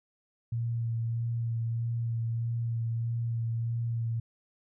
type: tone with vibrato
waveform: sine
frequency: 115.9 Hz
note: A#2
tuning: 10 cents flat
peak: -28 dBFS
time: 0.52-4.2 s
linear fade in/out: 5 ms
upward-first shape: sine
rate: 1.6 Hz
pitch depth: 17 cents each way
effects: none